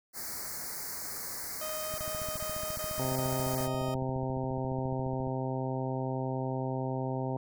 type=band-stop noise; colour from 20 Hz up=white; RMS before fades=-39 dBFS; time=0.13-3.69 s; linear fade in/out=50 ms; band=2200 to 4300 Hz; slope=96 dB/octave
type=tone bursts; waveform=30% pulse; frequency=622.3 Hz; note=D#5; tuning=in tune; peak=-34 dBFS; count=6; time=1.61-3.945 s; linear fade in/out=5 ms; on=370 ms; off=23 ms
type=click train; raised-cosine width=5 ms; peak=-30 dBFS; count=49; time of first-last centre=1.94-5.273 s; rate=14.4 Hz
type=harmonic tone; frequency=130.81 Hz; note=C3; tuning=in tune; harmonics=1 / 2 / 3 / 4 / 5 / 6 / 7; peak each=-34 / -37 / -39 / -40 / -41 / -42 / -42 dBFS; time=2.99-7.37 s; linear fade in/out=2 ms
effects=none